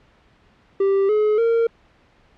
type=tone with pitch steps; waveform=triangle; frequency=392 / 425 / 460.8 Hz; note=G4 / G#4 / A#4; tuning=0 / +40 / -20 cents; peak=-13 dBFS; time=0.8-1.67 s; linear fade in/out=5 ms; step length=290 ms; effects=pink hiss -56 dBFS RMS until 2.37 s + low-pass 3000 Hz 12 dB/octave